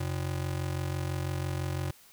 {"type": "ring-modulated tone", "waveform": "square", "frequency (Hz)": 112.5, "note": "A2", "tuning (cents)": 39, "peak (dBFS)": -28, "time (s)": [0, 1.91], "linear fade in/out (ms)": 5, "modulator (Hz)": 23, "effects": ["white hiss -57 dBFS RMS until 2.12 s"]}